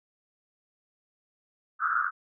white band-pass noise, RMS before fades -27 dBFS, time 1.79-2.11 s, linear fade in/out 50 ms, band 1200 to 1500 Hz, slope 96 dB/octave, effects none

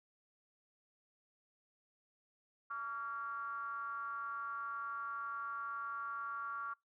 triangle ring-modulated tone, 124.1 Hz, B2, 9 cents sharp, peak -34 dBFS, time 2.7-6.74 s, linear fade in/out 10 ms, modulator 1260 Hz, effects noise-tail reverb RT60 0.2 s tail -25 dB re dry

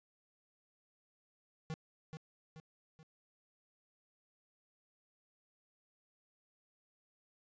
square tone with echo, 158.3 Hz, D#3, 30 cents sharp, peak -39 dBFS, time 1.7-1.74 s, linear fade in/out 0 ms, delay 430 ms, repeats 3, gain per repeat -6 dB, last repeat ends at 3.03 s, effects resampled to 16000 Hz

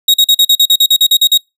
40% pulse tone bursts, 3780 Hz, A#7, 23 cents sharp, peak -4 dBFS, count 13, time 0.08-1.376 s, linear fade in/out 5 ms, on 60 ms, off 43 ms, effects noise-tail reverb RT60 0.2 s tail -25 dB re dry

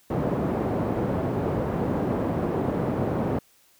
pink band-pass noise, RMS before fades -26 dBFS, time 0.1-3.39 s, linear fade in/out 5 ms, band 130 to 640 Hz, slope 12 dB/octave, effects white hiss -60 dBFS RMS until 3.79 s

